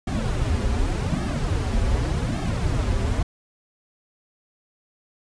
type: noise with flanger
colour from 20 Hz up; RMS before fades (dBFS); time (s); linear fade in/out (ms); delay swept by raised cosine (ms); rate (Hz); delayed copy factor
brown; -23; 0.07-3.23; 5; 2 to 6.6; 0.86; -0.9
effects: resampled to 22050 Hz